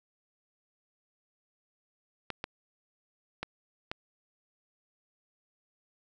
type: clicks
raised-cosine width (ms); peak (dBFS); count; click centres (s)
0.3; -18; 4; 2.303 / 2.441 / 3.43 / 3.915
effects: none